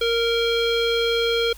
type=tone with low-pass filter; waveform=square; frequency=464.2 Hz; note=A#4; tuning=7 cents flat; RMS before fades=-21 dBFS; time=0.01-1.53 s; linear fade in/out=5 ms; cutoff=3600 Hz; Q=5.5; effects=added 50 Hz sine -41 dBFS peak until 1.57 s + white hiss -47 dBFS RMS until 1.57 s